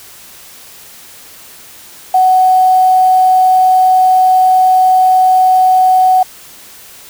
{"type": "tone with quantisation", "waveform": "sine", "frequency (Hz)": 745, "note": "F#5", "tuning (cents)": 12, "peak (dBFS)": -5, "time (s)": [2.14, 6.23], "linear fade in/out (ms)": 5, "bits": 5, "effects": ["white hiss -36 dBFS RMS until 7.09 s"]}